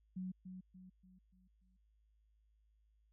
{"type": "tone with echo", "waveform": "sine", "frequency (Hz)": 185, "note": "F#3", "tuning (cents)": 0, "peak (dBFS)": -40, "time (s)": [0.16, 0.32], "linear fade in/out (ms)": 10, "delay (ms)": 290, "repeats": 5, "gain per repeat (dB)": -7, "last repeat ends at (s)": 1.77, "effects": ["added 53 Hz sine -70 dBFS peak until 3.12 s"]}